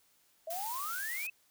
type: exponential sweep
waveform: sine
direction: up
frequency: 627 to 2646 Hz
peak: -37 dBFS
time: 0.47-1.3 s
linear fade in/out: 5 ms
type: noise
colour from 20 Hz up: blue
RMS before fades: -41 dBFS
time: 0.5-1.27 s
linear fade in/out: 5 ms
effects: white hiss -69 dBFS RMS until 1.5 s